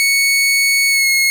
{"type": "tone with pitch glide", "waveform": "sawtooth", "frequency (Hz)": [2217, 2168], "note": ["C#7", "C#7"], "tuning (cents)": [0, -39], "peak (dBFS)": -8, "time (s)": [0, 1.3], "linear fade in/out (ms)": 0, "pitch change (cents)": -39, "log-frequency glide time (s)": [0.89, 1.08], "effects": []}